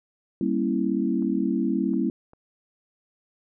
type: chord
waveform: sine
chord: G diminished seventh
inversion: none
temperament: equal with one note detuned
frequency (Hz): 196 / 233.1 / 272.3 / 329.6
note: G3 / Bb3 / Db4 / Fb4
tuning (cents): 0 / 0 / -31 / 0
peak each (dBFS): -27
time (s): 0.41-2.1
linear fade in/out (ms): 2
type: clicks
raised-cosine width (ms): 1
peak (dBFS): -36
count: 3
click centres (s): 1.224 / 1.936 / 2.334
effects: none